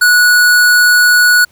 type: tone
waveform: square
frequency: 1467 Hz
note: F#6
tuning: 15 cents flat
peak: -6 dBFS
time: 0.01-1.45 s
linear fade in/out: 10 ms
effects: pink hiss -51 dBFS RMS until 1.51 s